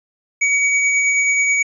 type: tone with tremolo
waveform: square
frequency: 2260 Hz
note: C#7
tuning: 33 cents sharp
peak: -13 dBFS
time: 0.41-1.63 s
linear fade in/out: 10 ms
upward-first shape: triangle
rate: 9.3 Hz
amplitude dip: 30%
effects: resampled to 22050 Hz